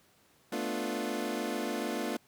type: chord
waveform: 25% pulse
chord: B half-diminished seventh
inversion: third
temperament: equal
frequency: 220 / 246.9 / 293.7 / 349.2 Hz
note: A3 / B3 / D4 / F4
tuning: 0 / 0 / 0 / 0 cents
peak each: -34 dBFS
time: 0.52-2.17 s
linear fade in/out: 5 ms
effects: pink hiss -65 dBFS RMS until 2.27 s + high-pass 100 Hz 12 dB/octave